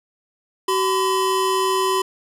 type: tone pair together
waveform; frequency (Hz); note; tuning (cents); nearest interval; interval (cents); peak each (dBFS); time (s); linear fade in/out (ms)
square; 379.1 / 1014; F#4 / B5; +42 / +45; octave + perfect fourth; 1703; -21; 0.68-2.02; 5
effects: resampled to 32000 Hz + 8-bit